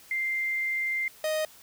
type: tone pair in turn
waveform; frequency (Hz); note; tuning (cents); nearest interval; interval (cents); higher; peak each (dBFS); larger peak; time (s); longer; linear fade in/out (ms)
sine / 45% pulse; 2093 / 622.3; C7 / D#5; 0 / 0; octave + major sixth; 2100; first; -26; neither; 0.11-1.08 / 1.24-1.45; first; 2
effects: white hiss -53 dBFS RMS until 1.62 s